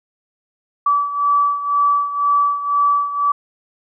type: beating tone pair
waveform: sine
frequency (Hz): 1151 / 1153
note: D6 / D6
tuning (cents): -35 / -32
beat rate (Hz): 2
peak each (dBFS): -15 / -20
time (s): 0.86-3.32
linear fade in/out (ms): 5
effects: none